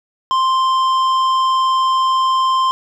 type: tone with tanh clipping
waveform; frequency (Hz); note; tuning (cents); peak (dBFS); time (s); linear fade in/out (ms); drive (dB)
sine; 1046.5; C6; 0; -14; 0.31-2.71; 0; 10
effects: none